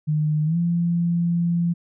sine tone with pitch glide, 152.5 to 171.18 Hz, D#3 to F3, -34 to -34 cents, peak -18 dBFS, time 0.07-1.74 s, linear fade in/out 20 ms, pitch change +200 cents, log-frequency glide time 0.45-0.57 s, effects none

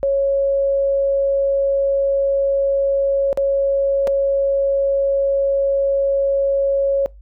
sine tone with dropouts, 552 Hz, C#5, 7 cents flat, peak -14 dBFS, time 0.03-7.06 s, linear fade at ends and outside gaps 0 ms, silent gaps 3.329-3.374 / 4.072-4.076 s, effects noise-tail reverb RT60 0.2 s tail -23 dB re dry + added 50 Hz sine -39 dBFS peak until 7.21 s

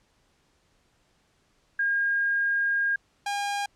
sine / sawtooth tone pair in turn, 1620 / 810 Hz, G#6 / G#5, -43 / -43 cents, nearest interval octave, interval 1200 cents, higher first, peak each -22 / -23 dBFS, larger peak first, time 1.79-2.96 / 3.26-3.66 s, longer first, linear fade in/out 5 ms, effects pink hiss -67 dBFS RMS until 3.75 s + low-pass 8000 Hz 12 dB/octave

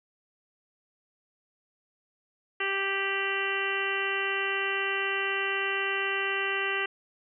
harmonic tone with a mistuned harmonic, 392 Hz, G4, in tune, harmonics 1 / 2 / 3 / 4 / 5 / 6 / 7 / 8, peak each -34 / -40 / -36 / -34 / -32 / -39 / -33 / -39 dBFS, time 2.6-6.86 s, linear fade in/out 5 ms, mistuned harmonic 8, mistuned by -51 cents, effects none

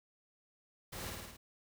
pink noise with echo, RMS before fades -45 dBFS, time 0.92-1.1 s, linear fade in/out 10 ms, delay 54 ms, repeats 5, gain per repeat -2 dB, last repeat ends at 1.37 s, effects none

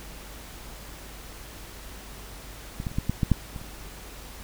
clicks, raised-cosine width 5 ms, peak -20 / -17 / -28 / -13 / -11 / -10 / -6 / -23 / -29 dBFS, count 9, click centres 2.801 / 2.868 / 2.915 / 2.985 / 3.096 / 3.232 / 3.317 / 3.562 / 3.615 s, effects added 50 Hz sine -44 dBFS peak until 4.43 s + pink hiss -44 dBFS RMS until 4.43 s

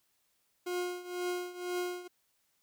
40% pulse tone with tremolo, 357.5 Hz, F4, 41 cents sharp, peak -30 dBFS, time 0.66-2.08 s, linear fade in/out 10 ms, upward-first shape triangle, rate 2 Hz, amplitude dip 85%, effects white hiss -75 dBFS RMS until 2.62 s

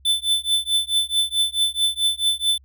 square tone with tremolo, 3520 Hz, A7, in tune, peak -15 dBFS, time 0.05-2.58 s, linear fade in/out 5 ms, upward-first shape triangle, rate 4.6 Hz, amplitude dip 100%, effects added 67 Hz sine -49 dBFS peak until 2.64 s

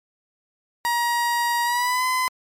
30% pulse tone with pitch glide, 950 to 1018.2 Hz, A#5 to C6, +33 to -47 cents, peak -17 dBFS, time 0.85-2.28 s, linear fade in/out 0 ms, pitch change +120 cents, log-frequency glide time 1.64-2.05 s, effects MP3 64 kbps

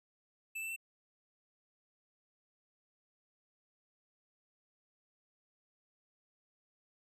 square tone with pitch steps, 2637 / 2661 / 2686 Hz, E7 / E7 / E7, 0 / +16 / +32 cents, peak -39 dBFS, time 0.55-0.763 s, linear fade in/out 10 ms, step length 71 ms, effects none

